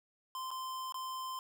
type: tone with dropouts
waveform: square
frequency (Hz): 1038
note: C6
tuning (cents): -14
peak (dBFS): -39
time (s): 0.35-1.39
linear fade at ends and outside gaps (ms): 1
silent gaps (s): 0.506-0.513 / 0.923-0.943
effects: none